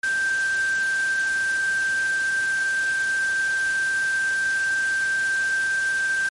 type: tone in noise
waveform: sine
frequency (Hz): 1568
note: G6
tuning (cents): 0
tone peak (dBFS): -20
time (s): 0.03-6.29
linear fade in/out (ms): 5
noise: white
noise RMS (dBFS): -34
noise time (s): 0.03-6.29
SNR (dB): +11
effects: low-pass 10000 Hz 12 dB/octave + MP3 48 kbps